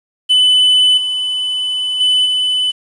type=tone with level steps; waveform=triangle; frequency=3005 Hz; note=F#7; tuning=26 cents sharp; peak=-6 / -14 / -8 / -11 dBFS; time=0.29-2.72 s; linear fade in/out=20 ms; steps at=0.97 / 2 / 2.25 s; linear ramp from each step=10 ms; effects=resampled to 22050 Hz + 7-bit